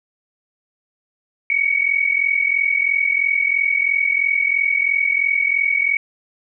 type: tone pair together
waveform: sine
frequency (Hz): 2222 / 2265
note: C#7 / C#7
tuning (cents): +4 / +37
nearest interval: unison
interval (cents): 33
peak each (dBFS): -18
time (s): 1.5-5.97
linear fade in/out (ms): 2
effects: none